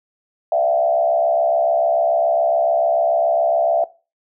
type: tone with frequency modulation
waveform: sine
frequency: 672 Hz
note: E5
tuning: 33 cents sharp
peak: -14 dBFS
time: 0.52-3.84 s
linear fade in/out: 2 ms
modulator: 67 Hz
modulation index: 1.1
effects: noise-tail reverb RT60 0.3 s tail -18 dB re dry